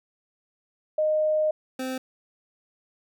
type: tone pair in turn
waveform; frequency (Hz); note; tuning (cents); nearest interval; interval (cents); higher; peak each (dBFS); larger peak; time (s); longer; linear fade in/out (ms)
sine / 25% pulse; 617 / 259.4; D#5 / C4; -15 / -15; octave + minor third; 1500; first; -20 / -25; first; 0.98-1.51 / 1.79-1.98; first; 5
effects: none